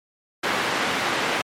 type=band-pass noise; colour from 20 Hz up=white; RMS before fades=-24 dBFS; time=0.43-1.42 s; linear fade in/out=10 ms; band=180 to 2200 Hz; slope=12 dB/octave; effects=MP3 64 kbps